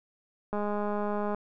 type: click train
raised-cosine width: 1 ms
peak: -19 dBFS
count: 170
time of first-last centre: 0.53-1.346 s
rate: 207 Hz
effects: none